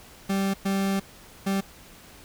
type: tone bursts at uneven times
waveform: 40% pulse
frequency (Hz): 195.2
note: G3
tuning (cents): -7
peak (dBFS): -22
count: 3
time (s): 0.29-0.54 / 0.65-1 / 1.46-1.61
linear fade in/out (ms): 10
effects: pink hiss -49 dBFS RMS until 2.24 s